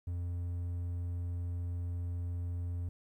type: tone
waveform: triangle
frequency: 87.31 Hz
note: F2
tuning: in tune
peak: -32 dBFS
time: 0.07-2.89 s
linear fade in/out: 5 ms
effects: 12-bit